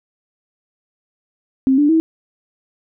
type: tone with pitch steps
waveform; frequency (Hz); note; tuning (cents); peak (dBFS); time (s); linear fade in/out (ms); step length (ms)
sine; 265.2 / 292.6 / 322.7; C4 / D4 / E4; +23 / -6 / -37; -10; 1.67-2; 0; 110
effects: none